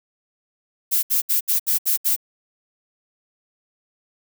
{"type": "noise bursts", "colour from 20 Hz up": "violet", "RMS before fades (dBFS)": -19, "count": 7, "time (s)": [0.91, 2.164], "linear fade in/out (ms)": 20, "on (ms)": 120, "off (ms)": 69, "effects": []}